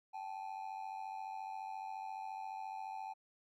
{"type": "ring-modulated tone", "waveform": "triangle", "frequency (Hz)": 821, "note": "G#5", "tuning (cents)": -20, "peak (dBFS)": -37, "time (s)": [0.13, 3.14], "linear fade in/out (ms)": 20, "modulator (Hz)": 47.2, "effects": []}